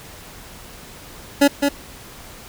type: tone with echo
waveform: 25% pulse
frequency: 283.5 Hz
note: C#4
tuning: 39 cents sharp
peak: -6 dBFS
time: 1.41-1.48 s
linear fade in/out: 10 ms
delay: 210 ms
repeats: 1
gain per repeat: -5 dB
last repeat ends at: 1.69 s
effects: pink hiss -40 dBFS RMS until 2.48 s